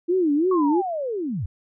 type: tone with vibrato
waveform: sine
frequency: 328.2 Hz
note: E4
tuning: 8 cents flat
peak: -17 dBFS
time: 0.08-0.82 s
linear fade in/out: 20 ms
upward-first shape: sine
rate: 3 Hz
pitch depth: 240 cents each way
type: linear sweep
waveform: sine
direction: down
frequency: 1126 to 72.2 Hz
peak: -24 dBFS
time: 0.51-1.46 s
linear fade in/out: 5 ms
effects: none